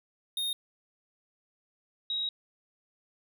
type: tone pair in turn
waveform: square / sine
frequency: 3699 / 3812 Hz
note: A#7 / A#7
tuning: -14 / +38 cents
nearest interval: minor second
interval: 52 cents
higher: second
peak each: -30 / -29 dBFS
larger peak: second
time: 0.37-0.53 / 2.1-2.29 s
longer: second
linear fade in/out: 2 ms
effects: none